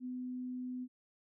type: tone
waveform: sine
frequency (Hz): 251.7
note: B3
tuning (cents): +33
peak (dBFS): -38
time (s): 0-0.88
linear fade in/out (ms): 50
effects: none